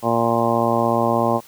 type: harmonic tone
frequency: 116.54 Hz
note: A#2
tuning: in tune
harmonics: 1 / 2 / 3 / 4 / 5 / 6 / 7 / 8 / 9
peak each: -27 / -23 / -25 / -26 / -22 / -25 / -24 / -28 / -24 dBFS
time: 0.02-1.41 s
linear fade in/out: 50 ms
effects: white hiss -47 dBFS RMS until 1.47 s